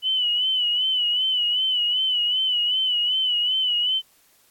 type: tone with vibrato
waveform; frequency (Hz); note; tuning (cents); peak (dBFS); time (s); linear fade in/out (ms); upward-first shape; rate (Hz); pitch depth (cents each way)
sine; 2980; F#7; +12; -19; 0.02-4.02; 50; sine; 2.6; 62
effects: white hiss -59 dBFS RMS until 4.5 s + AAC 64 kbps